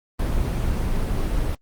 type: noise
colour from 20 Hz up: brown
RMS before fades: -22 dBFS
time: 0.19-1.55 s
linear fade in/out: 5 ms
effects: Opus 24 kbps